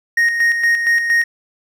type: tone with tremolo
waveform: triangle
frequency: 1864 Hz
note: A#6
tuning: 1 cent flat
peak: -9 dBFS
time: 0.17-1.24 s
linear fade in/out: 5 ms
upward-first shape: square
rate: 4.3 Hz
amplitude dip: 50%
effects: none